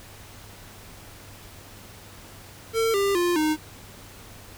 square tone with pitch steps, 451.8 / 397.9 / 350.4 / 308.6 Hz, A4 / G4 / F4 / D#4, +46 / +26 / +6 / -14 cents, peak -21 dBFS, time 2.73-3.57 s, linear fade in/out 50 ms, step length 210 ms, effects added 99 Hz sine -50 dBFS peak until 4.57 s + pink hiss -46 dBFS RMS until 4.57 s

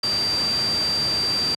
sine tone in noise, 4699 Hz, D8, in tune, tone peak -20 dBFS, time 0.03-1.55 s, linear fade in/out 5 ms, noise pink, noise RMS -29 dBFS, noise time 0.03-1.55 s, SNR +6 dB, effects high-pass 100 Hz 12 dB/octave + low-pass 9000 Hz 12 dB/octave

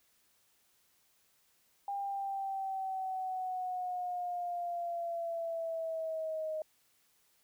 sine linear sweep, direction down, 802 to 622.3 Hz, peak -34 dBFS, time 1.88-6.62 s, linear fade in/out 2 ms, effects white hiss -71 dBFS RMS until 7.43 s

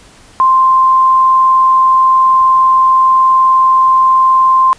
sine tone, 1046.5 Hz, C6, in tune, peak -5 dBFS, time 0.4-4.73 s, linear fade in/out 0 ms, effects pink hiss -41 dBFS RMS until 4.78 s + resampled to 22050 Hz

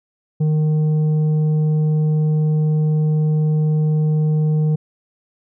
triangle tone with tanh clipping, 154 Hz, D#3, 17 cents flat, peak -15 dBFS, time 0.4-4.76 s, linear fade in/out 10 ms, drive 10 dB, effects none

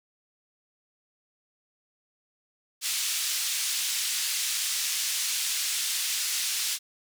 white band-pass noise, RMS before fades -29 dBFS, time 2.81-6.79 s, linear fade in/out 50 ms, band 2600 to 8400 Hz, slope 12 dB/octave, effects none

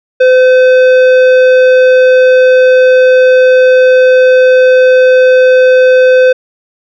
sine tone with tanh clipping, 511 Hz, C5, 41 cents flat, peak -4 dBFS, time 0.2-6.33 s, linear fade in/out 10 ms, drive 12 dB, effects none

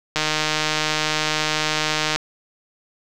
click train, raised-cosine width 0.2 ms, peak -3 dBFS, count 309, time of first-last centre 0.16-2.16 s, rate 154 Hz, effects none

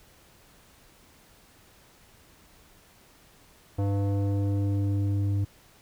square tone with low-pass filter sweep, 100 Hz, G2, 35 cents sharp, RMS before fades -26 dBFS, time 3.78-5.45 s, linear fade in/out 10 ms, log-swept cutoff 660 to 220 Hz, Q 1.2, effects pink hiss -57 dBFS RMS until 5.81 s

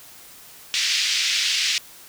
white band-pass noise, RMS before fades -22 dBFS, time 0.74-1.78 s, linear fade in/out 0 ms, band 2100 to 5500 Hz, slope 24 dB/octave, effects white hiss -45 dBFS RMS until 2.08 s

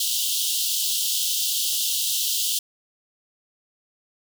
pink high-pass noise, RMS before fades -24 dBFS, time 0-2.59 s, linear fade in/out 5 ms, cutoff 2900 Hz, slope 96 dB/octave, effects none

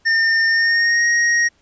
square tone with pitch glide, 1812 to 1878.1 Hz, A#6 to A#6, -50 to +12 cents, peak -14 dBFS, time 0.05-1.49 s, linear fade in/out 20 ms, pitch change +62 cents, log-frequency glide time 0.47-1.06 s, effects pink hiss -59 dBFS RMS until 1.61 s + resampled to 16000 Hz

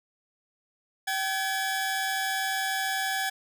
sawtooth tone pair together, 771 / 1693.3 Hz, G5 / G#6, -29 / +33 cents, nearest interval octave + major second, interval 1362 cents, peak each -26 dBFS, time 1.07-3.3 s, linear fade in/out 10 ms, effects none

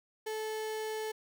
35% pulse tone, 435.1 Hz, A4, 19 cents flat, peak -33 dBFS, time 0.26-1.12 s, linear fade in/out 10 ms, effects none

